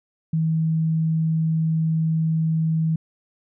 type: tone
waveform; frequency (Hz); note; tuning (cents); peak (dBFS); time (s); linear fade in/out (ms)
sine; 160.5; E3; -46; -18; 0.33-2.96; 5
effects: none